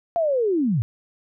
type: linear sweep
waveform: sine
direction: down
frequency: 698.5 to 99.4 Hz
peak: -18 dBFS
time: 0.16-0.82 s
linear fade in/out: 0 ms
effects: none